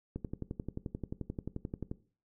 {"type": "click train", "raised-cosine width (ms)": 3, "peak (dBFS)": -24, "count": 21, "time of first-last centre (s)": [0.16, 1.914], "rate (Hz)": 11.4, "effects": ["noise-tail reverb RT60 0.4 s tail -17 dB re dry"]}